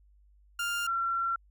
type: tone pair in turn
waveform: 30% pulse / sine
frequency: 1399 / 1361.5 Hz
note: F6 / F6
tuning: +3 / -44 cents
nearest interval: unison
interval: 47 cents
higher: first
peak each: -27 dBFS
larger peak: neither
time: 0.59-0.87 / 0.87-1.36 s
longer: second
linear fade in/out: 5 ms
effects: added 50 Hz sine -58 dBFS peak until 1.5 s